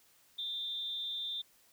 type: tone with amplitude modulation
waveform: sine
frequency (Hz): 3586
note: A7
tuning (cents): +32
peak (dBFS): -33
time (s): 0.38-1.42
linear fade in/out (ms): 10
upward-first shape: sine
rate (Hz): 287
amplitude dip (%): 55
effects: white hiss -66 dBFS RMS until 1.72 s